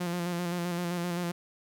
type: tone with vibrato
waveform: sawtooth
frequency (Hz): 174.61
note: F3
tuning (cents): 0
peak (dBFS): -26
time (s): 0-1.32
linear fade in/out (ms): 10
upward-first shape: square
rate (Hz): 7.7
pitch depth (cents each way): 30
effects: none